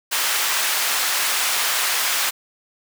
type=high-pass noise; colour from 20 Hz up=pink; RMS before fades=-21 dBFS; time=0.11-2.31 s; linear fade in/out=20 ms; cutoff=1200 Hz; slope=12 dB/octave; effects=none